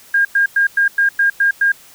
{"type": "tone bursts", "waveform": "sine", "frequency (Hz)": 1615, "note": "G#6", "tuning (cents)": -49, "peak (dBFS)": -10, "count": 8, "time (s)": [0.14, 1.72], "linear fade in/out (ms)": 5, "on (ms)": 110, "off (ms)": 100, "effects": ["white hiss -44 dBFS RMS until 1.94 s"]}